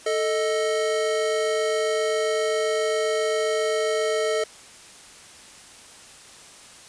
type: tone pair together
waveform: square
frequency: 440 / 625.5 Hz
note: A4 / D#5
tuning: 0 / +9 cents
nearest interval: tritone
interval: 609 cents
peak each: -24 / -26 dBFS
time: 0.06-4.44 s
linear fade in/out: 5 ms
effects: white hiss -46 dBFS RMS until 6.88 s + resampled to 22050 Hz